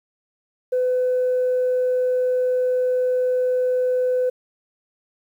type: tone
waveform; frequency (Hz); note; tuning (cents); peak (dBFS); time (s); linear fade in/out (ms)
sine; 504; B4; +35; -16; 0.72-4.3; 10
effects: tanh soft clip ceiling -14 dBFS + 9-bit